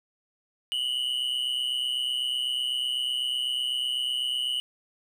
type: tone pair together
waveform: triangle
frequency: 2900 / 3028 Hz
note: F#7 / F#7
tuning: -35 / +39 cents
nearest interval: minor second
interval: 74 cents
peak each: -27 / -28 dBFS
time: 0.72-4.6 s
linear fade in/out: 0 ms
effects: none